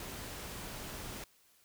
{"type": "noise", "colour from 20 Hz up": "pink", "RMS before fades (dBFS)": -44, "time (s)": [0, 1.24], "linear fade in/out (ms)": 2, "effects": ["white hiss -67 dBFS RMS until 1.64 s"]}